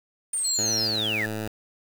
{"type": "linear sweep", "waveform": "sine", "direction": "down", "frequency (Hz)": [9040, 1666], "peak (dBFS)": -24, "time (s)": [0.33, 1.26], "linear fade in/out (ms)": 5}
{"type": "tone", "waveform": "triangle", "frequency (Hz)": 4213, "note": "C8", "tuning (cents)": 11, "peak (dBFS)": -26, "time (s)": [0.44, 0.88], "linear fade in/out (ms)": 10}
{"type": "tone with pitch glide", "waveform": "10% pulse", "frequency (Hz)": [110, 107.67], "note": ["A2", "A2"], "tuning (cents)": [0, -37], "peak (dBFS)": -22, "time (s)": [0.58, 1.48], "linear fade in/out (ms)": 5, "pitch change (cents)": -37, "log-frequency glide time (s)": [0.7, 1.04]}
{"effects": ["7-bit"]}